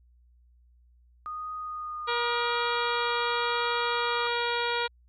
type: tone with vibrato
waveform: sine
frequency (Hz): 1234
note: D#6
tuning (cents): -15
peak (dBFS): -33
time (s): 1.26-4.27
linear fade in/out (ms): 0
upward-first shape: triangle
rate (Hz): 0.93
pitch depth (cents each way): 17
type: harmonic tone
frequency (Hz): 475.4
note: A#4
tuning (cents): +34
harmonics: 1 / 2 / 3 / 4 / 5 / 6 / 7 / 8 / 9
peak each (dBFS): -32 / -31 / -33 / -38 / -36 / -42 / -37 / -39 / -41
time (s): 2.07-4.88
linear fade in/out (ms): 20
effects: added 60 Hz sine -57 dBFS peak until 5.08 s